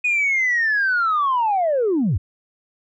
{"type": "linear sweep", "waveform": "sine", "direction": "down", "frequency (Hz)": [2489, 69.3], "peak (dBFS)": -15, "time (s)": [0.04, 2.18], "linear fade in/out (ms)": 10, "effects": ["tanh soft clip ceiling -13 dBFS"]}